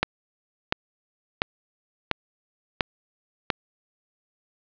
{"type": "click train", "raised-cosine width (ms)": 0.3, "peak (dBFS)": -4, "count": 6, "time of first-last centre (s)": [0.03, 3.502], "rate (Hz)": 1.44, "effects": ["resampled to 11025 Hz", "7-bit"]}